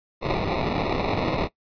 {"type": "noise with sample-and-hold", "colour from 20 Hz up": "white", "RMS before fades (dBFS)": -25, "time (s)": [0.21, 1.49], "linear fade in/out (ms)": 50, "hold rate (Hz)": 1575, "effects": ["noise-tail reverb RT60 0.1 s tail -20 dB re dry", "resampled to 11025 Hz"]}